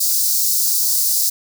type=high-pass noise; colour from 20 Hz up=white; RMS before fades=-17 dBFS; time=0-1.3 s; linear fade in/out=10 ms; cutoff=4400 Hz; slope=48 dB/octave; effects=none